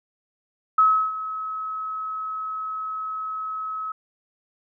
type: tone with ADSR envelope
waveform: sine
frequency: 1285 Hz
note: E6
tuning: 45 cents flat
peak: -12 dBFS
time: 0.78-3.92 s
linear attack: 6 ms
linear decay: 330 ms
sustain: -15 dB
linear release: 4 ms
effects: none